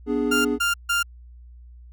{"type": "chord", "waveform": "triangle", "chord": "G# diminished", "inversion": "first", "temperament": "equal", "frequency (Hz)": [246.9, 293.7, 415.3], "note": ["B3", "D4", "G#4"], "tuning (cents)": [0, 0, 0], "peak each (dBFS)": -23, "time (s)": [0.06, 0.59], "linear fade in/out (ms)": 50}
{"type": "tone bursts", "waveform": "30% pulse", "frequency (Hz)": 1396.9, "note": "F6", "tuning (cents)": 0, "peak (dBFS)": -17, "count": 3, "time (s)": [0.31, 1.03], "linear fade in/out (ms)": 10, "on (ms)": 140, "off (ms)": 150}
{"effects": ["added 60 Hz sine -42 dBFS peak until 1.92 s"]}